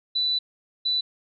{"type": "tone bursts at uneven times", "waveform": "sine", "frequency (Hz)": 3977, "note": "B7", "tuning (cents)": 11, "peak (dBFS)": -21, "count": 2, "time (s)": [[0.15, 0.39], [0.85, 1.01]], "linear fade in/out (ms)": 10, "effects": []}